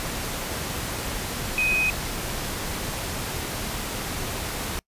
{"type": "tone in noise", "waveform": "sine", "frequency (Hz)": 2511, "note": "D#7", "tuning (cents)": 15, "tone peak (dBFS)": -20, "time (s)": [1.58, 1.9], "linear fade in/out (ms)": 0, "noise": "pink", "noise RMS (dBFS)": -30, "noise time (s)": [0, 4.79], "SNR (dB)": 7, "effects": ["noise-tail reverb RT60 0.1 s tail -26 dB re dry", "resampled to 32000 Hz"]}